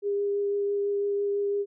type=tone with vibrato; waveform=sine; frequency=404.3 Hz; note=G#4; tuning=46 cents flat; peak=-24 dBFS; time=0.02-1.66 s; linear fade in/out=50 ms; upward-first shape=triangle; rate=6 Hz; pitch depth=11 cents each way; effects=none